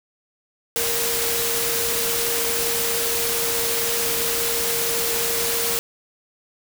sine tone in noise, 465.5 Hz, A#4, 2 cents flat, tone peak -28 dBFS, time 0.76-5.79 s, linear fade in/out 0 ms, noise white, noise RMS -23 dBFS, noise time 0.76-5.79 s, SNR -8 dB, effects none

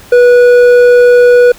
sine tone with hard clipping, 488.5 Hz, B4, 19 cents flat, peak -3 dBFS, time 0.12-1.52 s, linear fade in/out 5 ms, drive 6 dB, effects pink hiss -36 dBFS RMS until 1.58 s

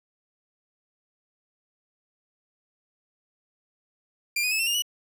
sawtooth tone with pitch steps, 2386 / 2487 / 2593 / 2703 / 2818 / 2938 Hz, D7 / D#7 / E7 / E7 / F7 / F#7, +27 / -1 / -29 / +43 / +15 / -13 cents, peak -20 dBFS, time 4.36-4.822 s, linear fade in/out 5 ms, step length 77 ms, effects none

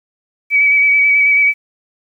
sine tone with vibrato, 2281 Hz, C#7, 49 cents sharp, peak -8 dBFS, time 0.5-1.54 s, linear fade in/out 50 ms, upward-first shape square, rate 9.2 Hz, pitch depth 16 cents each way, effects 8-bit

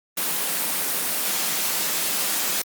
white high-pass noise, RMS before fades -24 dBFS, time 0.17-2.62 s, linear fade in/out 5 ms, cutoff 150 Hz, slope 96 dB/octave, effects Opus 24 kbps

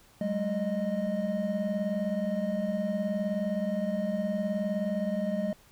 triangle tone cluster, 192 / 211.3 / 618 Hz, G3 / G#3 / D#5, -36 / +30 / -12 cents, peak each -30 dBFS, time 0.21-5.53 s, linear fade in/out 2 ms, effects pink hiss -59 dBFS RMS until 5.71 s

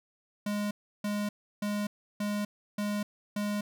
square tone bursts, 206.8 Hz, G#3, 7 cents flat, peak -30 dBFS, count 6, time 0.46-3.61 s, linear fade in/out 5 ms, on 250 ms, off 330 ms, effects none

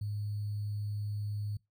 sine tone with sample-and-hold, 103.83 Hz, G#2, in tune, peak -33 dBFS, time 0.01-1.57 s, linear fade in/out 5 ms, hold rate 4410 Hz, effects noise-tail reverb RT60 0.2 s tail -23 dB re dry

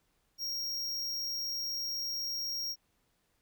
square tone, 5588 Hz, F8, in tune, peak -34 dBFS, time 0.38-2.76 s, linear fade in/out 50 ms, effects pink hiss -75 dBFS RMS until 3.41 s

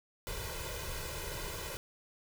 pink noise with comb filter, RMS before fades -40 dBFS, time 0.27-1.77 s, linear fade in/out 0 ms, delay 2 ms, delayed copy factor +0.95, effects none

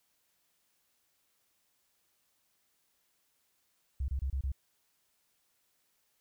sine tone bursts, 67 Hz, C2, 42 cents sharp, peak -30 dBFS, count 5, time 4-4.519 s, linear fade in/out 5 ms, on 83 ms, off 26 ms, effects white hiss -75 dBFS RMS until 6.2 s

